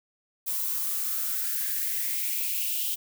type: noise with high-pass filter sweep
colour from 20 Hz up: violet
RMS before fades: -29 dBFS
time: 0.46-2.96 s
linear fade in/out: 20 ms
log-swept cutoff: 910 to 3100 Hz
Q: 4.7
effects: none